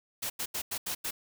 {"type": "noise bursts at uneven times", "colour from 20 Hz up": "white", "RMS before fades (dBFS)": -34, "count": 6, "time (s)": [[0.22, 0.3], [0.39, 0.46], [0.54, 0.62], [0.71, 0.78], [0.86, 0.95], [1.04, 1.11]], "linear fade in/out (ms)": 10, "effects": []}